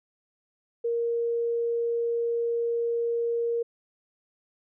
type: tone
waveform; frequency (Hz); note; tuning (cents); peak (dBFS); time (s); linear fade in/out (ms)
sine; 467.8; A#4; +6; -24; 0.84-3.63; 10
effects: none